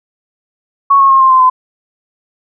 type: tone with pitch steps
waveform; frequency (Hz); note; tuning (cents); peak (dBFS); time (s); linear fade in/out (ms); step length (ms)
sine; 1108.7 / 1090.9 / 1073.4 / 1056.2 / 1039.2 / 1022.6; C#6 / C#6 / C6 / C6 / C6 / C6; 0 / -28 / +44 / +16 / -12 / -40; -4; 0.9-1.5; 10; 100
effects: none